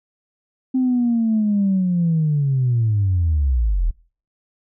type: linear sweep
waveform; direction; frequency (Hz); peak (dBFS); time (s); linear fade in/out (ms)
sine; down; 261.6 to 37; -14; 0.74-3.91; 10
effects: noise-tail reverb RT60 0.4 s tail -22 dB re dry + tanh soft clip ceiling -11 dBFS